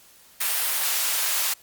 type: high-pass noise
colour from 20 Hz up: white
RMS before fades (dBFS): -24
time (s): 0.4-1.54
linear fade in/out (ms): 10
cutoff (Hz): 800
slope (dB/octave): 12
effects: white hiss -53 dBFS RMS until 1.62 s + Opus 48 kbps